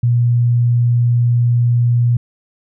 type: tone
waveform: sine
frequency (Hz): 120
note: B2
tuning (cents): -49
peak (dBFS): -10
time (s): 0.03-2.17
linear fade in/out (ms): 5
effects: none